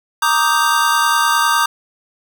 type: chord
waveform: square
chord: Eb major seventh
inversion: second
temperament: equal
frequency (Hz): 932.3 / 1174.7 / 1244.5 / 1568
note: Bb5 / D6 / Eb6 / G6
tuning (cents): 0 / 0 / 0 / 0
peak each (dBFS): -19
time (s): 0.22-1.66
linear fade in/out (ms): 5
effects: none